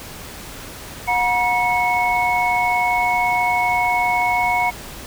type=tone cluster; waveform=sine; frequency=725 / 957 / 2201 Hz; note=F#5 / A#5 / C#7; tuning=-35 / +45 / -13 cents; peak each=-20 dBFS; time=1.07-4.71 s; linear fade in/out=20 ms; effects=pink hiss -35 dBFS RMS until 5.06 s